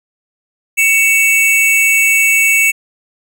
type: tone pair together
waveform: square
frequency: 2238 / 2661 Hz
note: C#7 / E7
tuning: +16 / +16 cents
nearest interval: minor third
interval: 300 cents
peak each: -12 dBFS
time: 0.77-2.72 s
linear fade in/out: 20 ms
effects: none